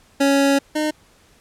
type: tone pair in turn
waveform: 25% pulse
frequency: 277.6 / 305.7 Hz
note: C#4 / D#4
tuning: +3 / -30 cents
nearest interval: major second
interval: 167 cents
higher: second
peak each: -10 / -15 dBFS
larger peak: first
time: 0.2-0.59 / 0.75-0.91 s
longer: first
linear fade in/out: 10 ms
effects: pink hiss -54 dBFS RMS until 1.4 s + low-pass 11000 Hz 12 dB/octave